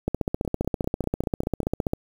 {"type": "two click trains", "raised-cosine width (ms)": 2, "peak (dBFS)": [-19, -10], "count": [7, 29], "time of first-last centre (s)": [[0.45, 1.631], [0.08, 1.934]], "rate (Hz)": [5.08, 15.1], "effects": ["7-bit"]}